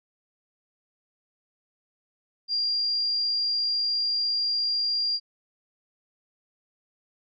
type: tone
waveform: sine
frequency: 4781 Hz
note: D8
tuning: 30 cents sharp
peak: -23 dBFS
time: 2.48-5.2 s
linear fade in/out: 50 ms
effects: none